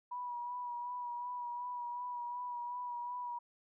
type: tone with vibrato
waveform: sine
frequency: 973 Hz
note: B5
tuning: 26 cents flat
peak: -38 dBFS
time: 0.11-3.39 s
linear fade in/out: 10 ms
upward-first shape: sine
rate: 2.7 Hz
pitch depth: 26 cents each way
effects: none